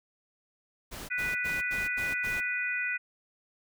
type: noise bursts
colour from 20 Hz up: pink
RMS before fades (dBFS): -41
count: 6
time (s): 0.91-2.41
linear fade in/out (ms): 20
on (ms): 180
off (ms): 84
type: harmonic tone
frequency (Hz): 493.9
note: B4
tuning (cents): 0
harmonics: 3 / 4 / 5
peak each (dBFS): -33 / -33 / -33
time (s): 1.1-2.98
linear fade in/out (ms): 20
effects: none